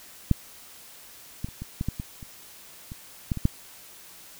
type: clicks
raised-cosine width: 5 ms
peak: -6 / -17 / -30 / -22 / -15 / -14 / -19 / -28 / -25 / -12 / -19 / -7 dBFS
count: 12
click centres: 0.313 / 1.445 / 1.487 / 1.62 / 1.811 / 1.886 / 1.999 / 2.228 / 2.919 / 3.318 / 3.373 / 3.454 s
effects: white hiss -48 dBFS RMS until 4.39 s